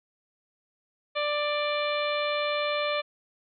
harmonic tone, 590 Hz, D5, 8 cents sharp, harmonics 1 / 2 / 3 / 4 / 5 / 6 / 7, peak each -28 / -32 / -38 / -33 / -39 / -36 / -41 dBFS, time 1.15-3.02 s, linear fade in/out 20 ms, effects none

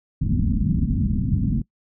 white low-pass noise, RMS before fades -21 dBFS, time 0.21-1.62 s, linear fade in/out 5 ms, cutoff 240 Hz, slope 48 dB/octave, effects noise-tail reverb RT60 0.1 s tail -22 dB re dry

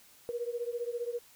sine beating tone pair, 471.9 / 486.9 Hz, A#4 / B4, +21 / -25 cents, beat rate 15 Hz, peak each -35 / -37 dBFS, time 0.29-1.19 s, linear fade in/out 0 ms, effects white hiss -59 dBFS RMS until 1.35 s

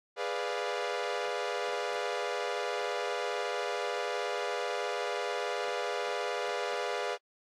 sawtooth chord, G# diminished seventh, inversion none, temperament equal, 415.3 / 493.9 / 587.3 / 698.5 Hz, G#4 / B4 / D5 / F5, 0 / 0 / 0 / 0 cents, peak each -33 / -32 / -34 / -34 dBFS, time 0.16-7.18 s, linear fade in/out 50 ms, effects low-pass 5000 Hz 12 dB/octave + AAC 48 kbps

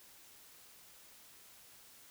silence, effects white hiss -59 dBFS RMS until 2.1 s

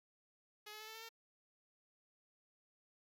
5% pulse tone with pitch steps, 421 / 427.6 / 434.3 / 441.2 / 448.1 / 455.1 Hz, G#4 / A4 / A4 / A4 / A4 / A#4, +24 / -49 / -23 / +5 / +32 / -42 cents, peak -38 dBFS, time 0.66-1.092 s, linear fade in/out 10 ms, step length 72 ms, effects none

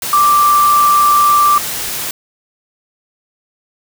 sine tone in noise, 1174.7 Hz, D6, in tune, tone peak -7 dBFS, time 0.13-1.58 s, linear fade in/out 2 ms, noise white, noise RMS -21 dBFS, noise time 0.02-2.11 s, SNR +11 dB, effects none

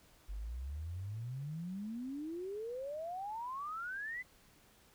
sine exponential sweep, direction up, 47.12 to 2051 Hz, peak -39 dBFS, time 0.28-4.23 s, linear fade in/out 20 ms, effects pink hiss -65 dBFS RMS until 4.94 s

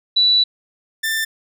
sine / sawtooth tone pair in turn, 3951 / 1782.5 Hz, B7 / A6, 0 / +22 cents, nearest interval octave + major second, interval 1378 cents, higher first, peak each -11 / -15 dBFS, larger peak first, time 0.16-0.44 / 1.03-1.25 s, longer first, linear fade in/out 10 ms, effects none

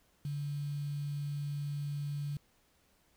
sine tone with quantisation, 144.4 Hz, D3, 29 cents flat, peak -34 dBFS, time 0.25-2.37 s, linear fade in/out 2 ms, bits 9, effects pink hiss -70 dBFS RMS until 3.16 s

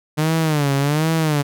sawtooth tone with vibrato, 150 Hz, D3, 37 cents sharp, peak -12 dBFS, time 0.17-1.43 s, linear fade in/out 20 ms, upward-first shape sine, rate 1.3 Hz, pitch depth 140 cents each way, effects none

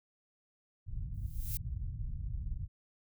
pink low-pass noise, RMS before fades -38 dBFS, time 0.86-2.68 s, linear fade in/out 50 ms, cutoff 120 Hz, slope 24 dB/octave
violet noise with exponential growth, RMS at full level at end -37 dBFS, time 1.14-1.57 s, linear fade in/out 1 ms, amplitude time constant 92 ms
effects none

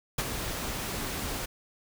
pink noise with ADSR envelope, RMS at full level -27 dBFS, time 0.18-1.46 s, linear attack 7 ms, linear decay 42 ms, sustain -7 dB, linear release 12 ms, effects none

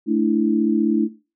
sine chord, A suspended fourth, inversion none, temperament equal, 220 / 293.7 / 329.6 Hz, A3 / D4 / E4, 0 / 0 / 0 cents, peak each -20 dBFS, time 0.06-1.09 s, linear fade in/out 50 ms, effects noise-tail reverb RT60 0.3 s tail -17 dB re dry

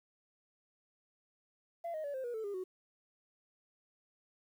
sine tone with pitch steps, 680 / 623.6 / 571.8 / 524.4 / 480.8 / 440.9 / 404.3 / 370.8 Hz, F5 / D#5 / D5 / C5 / B4 / A4 / G#4 / F#4, -46 / +4 / -46 / +4 / -46 / +4 / -46 / +4 cents, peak -35 dBFS, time 1.84-2.64 s, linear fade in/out 10 ms, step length 100 ms, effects tanh soft clip ceiling -35 dBFS + 11-bit

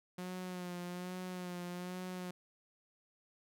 sawtooth tone with vibrato, 180 Hz, F#3, 47 cents flat, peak -37 dBFS, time 0.18-2.31 s, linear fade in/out 5 ms, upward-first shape sine, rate 1.2 Hz, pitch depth 34 cents each way, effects none

